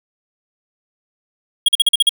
square tone bursts, 3290 Hz, G#7, 17 cents flat, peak -9 dBFS, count 7, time 1.66-2.093 s, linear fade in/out 5 ms, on 25 ms, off 43 ms, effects none

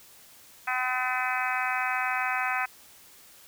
harmonic tone, 253.9 Hz, B3, 48 cents sharp, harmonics 3 / 4 / 5 / 6 / 7 / 8 / 9 / 10, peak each -32 / -35 / -33 / -32 / -36 / -35 / -38 / -34 dBFS, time 0.67-2.66 s, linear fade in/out 10 ms, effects white hiss -53 dBFS RMS until 3.47 s

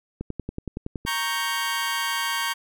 click train, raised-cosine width 3 ms, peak -17 dBFS, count 10, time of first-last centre 0.21-1.051 s, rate 10.7 Hz
20% pulse chord, G diminished, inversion first, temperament equal, 932.3 / 1108.7 / 1568 Hz, Bb5 / Db6 / G6, 0 / 0 / 0 cents, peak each -24 dBFS, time 1.06-2.54 s, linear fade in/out 20 ms
effects none

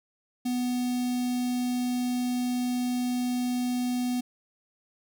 square tone with notch filter, 247.7 Hz, B3, 5 cents sharp, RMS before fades -28 dBFS, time 0.45-4.21 s, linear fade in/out 10 ms, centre 1400 Hz, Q 0.52, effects none

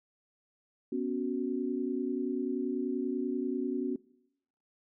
sine chord, B suspended second, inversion none, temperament equal, 246.9 / 277.2 / 370 Hz, B3 / C#4 / F#4, 0 / 0 / 0 cents, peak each -34 dBFS, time 0.92-3.96 s, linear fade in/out 5 ms, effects noise-tail reverb RT60 0.8 s tail -22 dB re dry

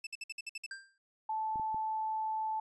sawtooth tone bursts, 2637 Hz, E7, in tune, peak -35 dBFS, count 8, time 0.04-0.664 s, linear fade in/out 5 ms, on 29 ms, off 56 ms
square tone with exponential decay, 1584 Hz, G6, 18 cents sharp, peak -39 dBFS, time 0.71-0.98 s, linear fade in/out 2 ms, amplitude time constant 57 ms
sine tone, 874 Hz, A5, 12 cents flat, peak -32 dBFS, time 1.29-2.6 s, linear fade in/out 5 ms
clicks, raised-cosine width 3 ms, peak -35 dBFS, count 3, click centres 1.558 / 1.597 / 1.745 s
effects resampled to 22050 Hz

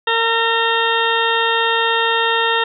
harmonic tone with a mistuned harmonic, 458.4 Hz, A#4, 29 cents flat, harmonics 1 / 2 / 3 / 4 / 6 / 7 / 8, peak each -21 / -20 / -22 / -20 / -24 / -25 / -23 dBFS, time 0.07-2.64 s, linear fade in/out 5 ms, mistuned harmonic 3, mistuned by -22 cents, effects none

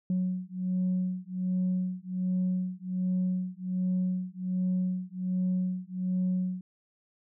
sine beating tone pair, 182.9 / 184.2 Hz, F#3 / F#3, -20 / -7 cents, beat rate 1.3 Hz, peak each -29 dBFS, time 0.1-6.61 s, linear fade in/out 2 ms, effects tanh soft clip ceiling -22 dBFS

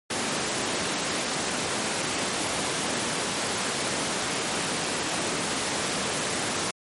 pink high-pass noise, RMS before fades -28 dBFS, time 0.1-6.71 s, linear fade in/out 5 ms, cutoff 200 Hz, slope 12 dB/octave, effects MP3 48 kbps

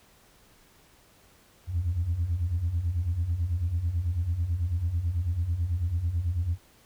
sine beating tone pair, 79.6 / 88.7 Hz, D#2 / F2, +40 / +27 cents, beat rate 9.1 Hz, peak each -30 / -25 dBFS, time 1.67-6.58 s, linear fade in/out 50 ms, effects tanh soft clip ceiling -20 dBFS + pink hiss -59 dBFS RMS until 6.85 s

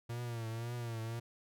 45% pulse tone with vibrato, 116.54 Hz, A#2, in tune, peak -38 dBFS, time 0.09-1.2 s, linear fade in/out 10 ms, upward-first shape triangle, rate 1.9 Hz, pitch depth 78 cents each way, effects none

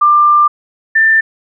sine tone pair in turn, 1190 / 1783 Hz, D6 / A6, +22 / +22 cents, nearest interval perfect fifth, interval 700 cents, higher second, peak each -5 / -6 dBFS, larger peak first, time 0.01-0.48 / 0.95-1.21 s, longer first, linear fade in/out 10 ms, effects none

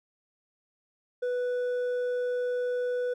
sine tone with hard clipping, 493.9 Hz, B4, in tune, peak -28 dBFS, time 1.22-3.14 s, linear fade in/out 10 ms, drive 4 dB, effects none

